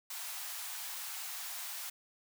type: high-pass noise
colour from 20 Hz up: white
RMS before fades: -42 dBFS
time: 0.1-1.9 s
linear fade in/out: 5 ms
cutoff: 670 Hz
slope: 48 dB/octave
effects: none